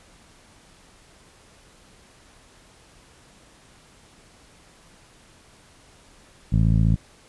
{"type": "tone with low-pass filter", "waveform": "15% pulse", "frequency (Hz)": 55, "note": "A1", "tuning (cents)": 0, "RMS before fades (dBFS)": -18, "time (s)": [6.52, 6.96], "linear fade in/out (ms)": 10, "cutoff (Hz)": 170, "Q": 1.3, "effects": ["pink hiss -53 dBFS RMS until 7.28 s", "resampled to 24000 Hz"]}